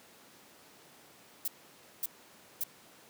violet noise bursts, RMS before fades -33 dBFS, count 3, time 1.45-2.637 s, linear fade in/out 2 ms, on 29 ms, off 550 ms, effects pink hiss -57 dBFS RMS until 3.09 s + high-pass 200 Hz 12 dB/octave

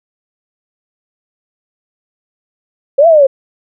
sine linear two-way sweep, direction up then down, 523.3 to 686 to 523.3 Hz, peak -3 dBFS, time 2.98-3.27 s, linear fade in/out 10 ms, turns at 3.07 s, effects none

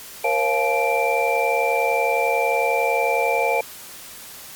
sine tone cluster, 471 / 542 / 693 / 859 / 2354 Hz, A#4 / C#5 / F5 / A5 / D7, +18 / -39 / -14 / -42 / +3 cents, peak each -24 dBFS, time 0.24-3.61 s, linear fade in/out 5 ms, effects white hiss -39 dBFS RMS until 4.55 s + Opus 48 kbps

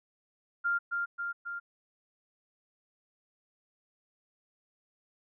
sine tone with echo, 1396.9 Hz, F6, in tune, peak -26 dBFS, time 0.64-0.79 s, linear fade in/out 20 ms, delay 270 ms, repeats 3, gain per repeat -3 dB, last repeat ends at 1.6 s, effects none

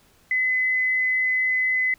sine tone, 2024 Hz, B6, 42 cents sharp, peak -19 dBFS, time 0.31-1.94 s, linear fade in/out 2 ms, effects pink hiss -58 dBFS RMS until 1.98 s

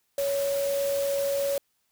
sine tone in noise, 559 Hz, C#5, 14 cents sharp, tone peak -24 dBFS, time 0.18-1.58 s, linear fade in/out 2 ms, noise white, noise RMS -37 dBFS, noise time 0.18-1.58 s, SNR +10 dB, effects white hiss -73 dBFS RMS until 1.91 s

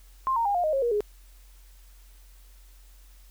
sine tone with pitch steps, 1055 / 923.8 / 808.8 / 708.2 / 620.1 / 543 / 475.4 / 416.3 Hz, C6 / A#5 / G#5 / F5 / D#5 / C#5 / A#4 / G#4, +14 / -16 / -46 / +24 / -6 / -36 / +34 / +4 cents, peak -22 dBFS, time 0.27-1.006 s, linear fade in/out 0 ms, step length 92 ms, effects added 45 Hz sine -49 dBFS peak until 3.3 s + white hiss -60 dBFS RMS until 3.3 s

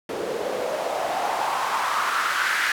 white noise with band-pass filter sweep, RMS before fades -25 dBFS, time 0.09-2.72 s, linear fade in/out 2 ms, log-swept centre 410 to 1700 Hz, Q 3.7, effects none

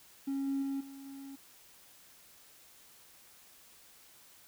triangle tone with level steps, 274 Hz, C#4, 20 cents flat, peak -29 / -27 / -30 / -44 / -42 dBFS, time 0.27-1.36 s, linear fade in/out 10 ms, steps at 0.47 / 0.62 / 0.8 / 1.05 s, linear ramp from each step 10 ms, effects tanh soft clip ceiling -27 dBFS + white hiss -59 dBFS RMS until 4.47 s

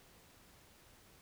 silence, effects pink hiss -63 dBFS RMS until 1.21 s

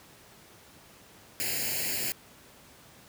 white noise with comb filter, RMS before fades -31 dBFS, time 1.4-2.12 s, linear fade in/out 0 ms, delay 0.42 ms, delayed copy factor +0.9, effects pink hiss -54 dBFS RMS until 3.08 s + high-pass 80 Hz 12 dB/octave

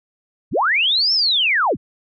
sine linear two-way sweep, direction up then down, 46.25 to 5450 to 46.25 Hz, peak -14 dBFS, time 0.51-1.77 s, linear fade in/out 50 ms, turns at 1.13 s, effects none

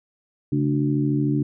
harmonic tone with a mistuned harmonic, 73.42 Hz, D2, in tune, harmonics 2 / 3 / 4 / 5, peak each -22 / -28 / -22 / -31 dBFS, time 0.52-1.43 s, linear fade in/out 5 ms, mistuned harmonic 2, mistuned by -88 cents, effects none

